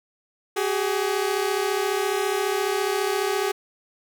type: tone pair together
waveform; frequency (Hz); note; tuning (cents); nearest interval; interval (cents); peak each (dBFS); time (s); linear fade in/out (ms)
sawtooth; 380 / 414.6; F#4 / G#4; +46 / -3; major second; 151; -21; 0.56-3.52; 10
effects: none